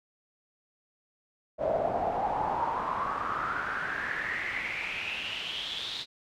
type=noise with band-pass filter sweep; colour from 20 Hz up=brown; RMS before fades=-32 dBFS; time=1.58-6.06 s; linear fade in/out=50 ms; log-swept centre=600 to 3900 Hz; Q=6.8; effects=none